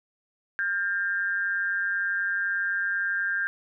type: tone with amplitude modulation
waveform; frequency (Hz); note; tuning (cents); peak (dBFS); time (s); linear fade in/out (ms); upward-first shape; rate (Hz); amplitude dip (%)
sine; 1601; G6; +36; -21; 0.59-3.47; 0; sine; 188; 70
effects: none